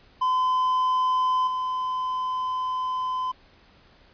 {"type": "tone with level steps", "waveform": "triangle", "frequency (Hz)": 1020, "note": "C6", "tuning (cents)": -44, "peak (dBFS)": [-18, -23], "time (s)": [0.21, 3.32], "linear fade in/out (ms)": 10, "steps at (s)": 1.47, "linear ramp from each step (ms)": 5, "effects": ["pink hiss -56 dBFS RMS until 4.13 s", "resampled to 11025 Hz"]}